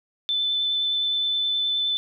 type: tone with vibrato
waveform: sine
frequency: 3520 Hz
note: A7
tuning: in tune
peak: -21 dBFS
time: 0.29-1.97 s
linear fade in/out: 0 ms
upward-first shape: sine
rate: 9.6 Hz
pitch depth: 9 cents each way
effects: none